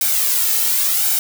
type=noise with flanger; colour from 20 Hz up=blue; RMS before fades=-17 dBFS; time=0.01-1.19 s; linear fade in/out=2 ms; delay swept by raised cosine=1.3 to 2.29 ms; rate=0.92 Hz; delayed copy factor=+0.7; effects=none